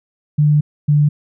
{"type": "tone pair in turn", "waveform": "sine", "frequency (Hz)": [149, 147.54], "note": ["D3", "D3"], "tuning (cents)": [25, 8], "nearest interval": "unison", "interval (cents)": 17, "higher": "first", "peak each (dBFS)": -9, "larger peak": "neither", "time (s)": [[0.38, 0.61], [0.88, 1.09]], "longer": "first", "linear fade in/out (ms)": 10, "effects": []}